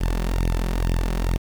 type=tone with flanger; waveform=sawtooth; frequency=43 Hz; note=F1; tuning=26 cents flat; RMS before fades=-22 dBFS; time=0-1.38 s; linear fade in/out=20 ms; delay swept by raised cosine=0.34 to 5.44 ms; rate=2.2 Hz; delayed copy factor=+0.75; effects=7-bit